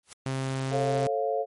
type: noise with exponential growth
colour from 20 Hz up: white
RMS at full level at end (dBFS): -38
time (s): 0.03-0.13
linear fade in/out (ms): 2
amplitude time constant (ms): 20
type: tone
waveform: sawtooth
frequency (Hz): 133.1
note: C3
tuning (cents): +30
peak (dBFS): -24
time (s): 0.26-1.07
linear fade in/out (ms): 2
type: chord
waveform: sine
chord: A augmented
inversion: none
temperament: equal with one note detuned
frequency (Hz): 440 / 546.7 / 698.5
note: A4 / C#5 / E#5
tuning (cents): 0 / -24 / 0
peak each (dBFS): -29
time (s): 0.7-1.46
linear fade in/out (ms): 50
effects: MP3 48 kbps